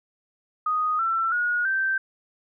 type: tone with pitch steps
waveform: sine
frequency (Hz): 1244.5 / 1341.5 / 1446.2 / 1558.9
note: D#6 / E6 / F#6 / G6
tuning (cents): 0 / +30 / -40 / -10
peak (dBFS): -21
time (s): 0.66-1.98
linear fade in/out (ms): 5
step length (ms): 330
effects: none